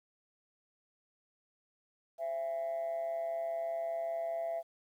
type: tone with amplitude modulation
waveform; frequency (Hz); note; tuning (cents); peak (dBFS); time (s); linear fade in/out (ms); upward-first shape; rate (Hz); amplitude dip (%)
sine; 669; E5; +25; -29; 2.18-4.63; 50; sine; 145; 60
effects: tanh soft clip ceiling -30 dBFS + 11-bit